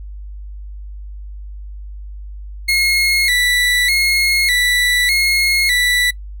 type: tone with vibrato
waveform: 30% pulse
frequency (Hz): 2060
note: C7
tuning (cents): -28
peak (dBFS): -10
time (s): 2.68-6.11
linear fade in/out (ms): 10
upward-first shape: square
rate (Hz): 0.83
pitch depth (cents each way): 80
effects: noise-tail reverb RT60 0.1 s tail -23 dB re dry + added 50 Hz sine -28 dBFS peak until 6.4 s